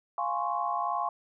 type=chord; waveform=sine; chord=Db major seventh; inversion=first; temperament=equal; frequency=698.5 / 830.6 / 1046.5 / 1108.7 Hz; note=F5 / Ab5 / C6 / Db6; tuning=0 / 0 / 0 / 0 cents; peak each=-33 dBFS; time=0.18-1.09 s; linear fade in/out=2 ms; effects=none